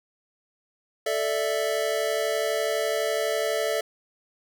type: chord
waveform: square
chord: A suspended fourth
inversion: none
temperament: equal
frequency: 440 / 587.3 / 659.3 Hz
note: A4 / D5 / E5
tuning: 0 / 0 / 0 cents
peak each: -29 dBFS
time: 1.06-3.81 s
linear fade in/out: 5 ms
effects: none